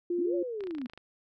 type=tone; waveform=sine; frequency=349.2 Hz; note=F4; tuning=in tune; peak=-27 dBFS; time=0.1-0.43 s; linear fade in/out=5 ms
type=linear two-way sweep; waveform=sine; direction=up then down; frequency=233.1 to 573 to 233.1 Hz; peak=-33 dBFS; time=0.18-0.87 s; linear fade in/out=10 ms; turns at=0.35 s
type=clicks; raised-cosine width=0.3 ms; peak=-31 dBFS; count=11; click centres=0.607 / 0.638 / 0.671 / 0.709 / 0.75 / 0.784 / 0.816 / 0.859 / 0.898 / 0.935 / 0.976 s
effects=none